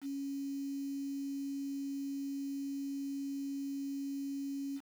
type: tone with quantisation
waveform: sine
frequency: 276.9 Hz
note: C#4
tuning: 2 cents flat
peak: -36 dBFS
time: 0.01-4.81 s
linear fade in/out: 50 ms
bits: 9
effects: none